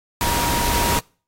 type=tone in noise; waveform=sine; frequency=948 Hz; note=A#5; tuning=29 cents sharp; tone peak=-22 dBFS; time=0.21-0.99 s; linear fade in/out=0 ms; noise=pink; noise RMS=-21 dBFS; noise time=0.21-0.99 s; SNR=-4 dB; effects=noise-tail reverb RT60 0.4 s tail -26 dB re dry + AAC 48 kbps